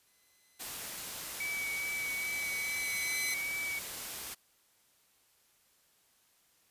10% pulse tone with exponential growth, 2027 Hz, B6, 45 cents sharp, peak -24 dBFS, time 0.07-3.34 s, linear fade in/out 1 ms, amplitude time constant 710 ms
white noise, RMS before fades -41 dBFS, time 0.59-4.35 s, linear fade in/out 20 ms
sine tone with vibrato, 2273 Hz, C#7, 43 cents sharp, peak -34 dBFS, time 1.4-3.79 s, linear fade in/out 5 ms, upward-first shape sine, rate 2.4 Hz, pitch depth 19 cents each way
effects white hiss -69 dBFS RMS until 6.7 s + resampled to 32000 Hz

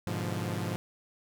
sawtooth chord, G# diminished seventh, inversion none, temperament equal, 103.83 / 123.47 / 146.83 / 174.61 Hz, G#2 / B2 / D3 / F3, 0 / 0 / 0 / 0 cents, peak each -31 / -34 / -37 / -32 dBFS, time 0.07-0.76 s, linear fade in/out 0 ms, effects none

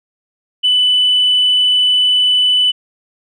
sine tone, 2991 Hz, F#7, 18 cents sharp, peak -8 dBFS, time 0.63-2.72 s, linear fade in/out 20 ms, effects tanh soft clip ceiling -5 dBFS

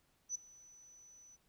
sine tone with ADSR envelope, 5980 Hz, F#8, 17 cents sharp, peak -33 dBFS, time 0.29-1.37 s, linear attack 61 ms, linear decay 7 ms, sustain -24 dB, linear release 26 ms, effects tanh soft clip ceiling -32 dBFS + pink hiss -75 dBFS RMS until 1.48 s

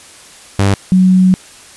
sawtooth / sine tone pair in turn, 99 / 185.49 Hz, G2 / F#3, +18 / +5 cents, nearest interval major seventh, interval 1087 cents, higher second, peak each -5 dBFS, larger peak neither, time 0.59-0.74 / 0.92-1.34 s, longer second, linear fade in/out 0 ms, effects white hiss -38 dBFS RMS until 1.76 s + resampled to 24000 Hz

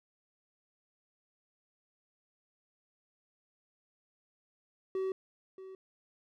triangle tone with echo, 380 Hz, F#4, 46 cents sharp, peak -29 dBFS, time 4.95-5.12 s, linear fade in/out 2 ms, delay 630 ms, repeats 1, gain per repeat -14 dB, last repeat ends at 5.75 s, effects none

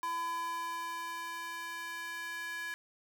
square tone with high-pass filter sweep, 336.1 Hz, E4, 34 cents sharp, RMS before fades -39 dBFS, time 0.03-2.74 s, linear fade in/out 0 ms, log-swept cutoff 1000 to 1600 Hz, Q 4, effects none

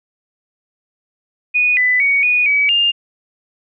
sine tone with pitch steps, 2475 / 1997 / 2240 / 2466 / 2278 / 2810 Hz, D#7 / B6 / C#7 / D#7 / C#7 / F7, -10 / +19 / +18 / -16 / +47 / +10 cents, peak -11 dBFS, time 1.54-2.92 s, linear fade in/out 20 ms, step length 230 ms, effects none

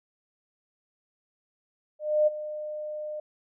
sine tone with ADSR envelope, 606 Hz, D#5, 46 cents flat, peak -17 dBFS, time 1.99-3.2 s, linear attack 280 ms, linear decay 19 ms, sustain -15 dB, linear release 5 ms, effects none

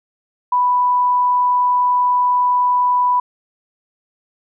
sine tone, 989 Hz, B5, 2 cents sharp, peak -12 dBFS, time 0.52-3.2 s, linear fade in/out 5 ms, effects none

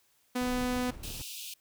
sawtooth tone, 249.3 Hz, B3, 16 cents sharp, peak -25 dBFS, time 0.35-0.91 s, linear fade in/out 10 ms
brown noise with tremolo, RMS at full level -40 dBFS, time 0.41-1.22 s, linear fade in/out 5 ms, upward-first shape square, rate 6.4 Hz, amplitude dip 35%
pink high-pass noise, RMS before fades -42 dBFS, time 1.03-1.54 s, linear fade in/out 5 ms, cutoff 2500 Hz, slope 96 dB/octave
effects white hiss -69 dBFS RMS until 1.6 s

